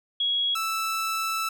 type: tone pair in turn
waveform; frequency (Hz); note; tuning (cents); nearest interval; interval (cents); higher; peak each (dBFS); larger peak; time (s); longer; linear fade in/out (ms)
sine / sawtooth; 3322 / 1319.1; G#7 / E6; 0 / +1; octave + major third; 1599; first; -22; neither; 0.2-0.55 / 0.55-1.49; second; 5
effects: none